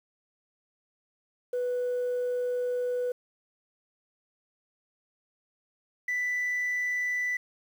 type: tone pair in turn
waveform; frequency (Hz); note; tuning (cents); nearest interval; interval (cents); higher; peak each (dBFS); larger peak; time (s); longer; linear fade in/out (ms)
sine; 493.9 / 1981.9; B4 / B6; 0 / +6; 2 octaves; 2406; second; -25; neither; 1.53-3.12 / 6.08-7.37; first; 5
effects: tanh soft clip ceiling -24 dBFS + 9-bit